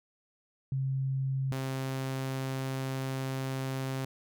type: tone pair in turn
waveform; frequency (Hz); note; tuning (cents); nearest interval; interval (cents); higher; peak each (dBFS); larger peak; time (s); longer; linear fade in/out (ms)
sine / sawtooth; 133.9 / 132.9; C3 / C3; +40 / +27; unison; 13; first; -28; neither; 0.72-1.52 / 1.52-4.05; second; 2
effects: none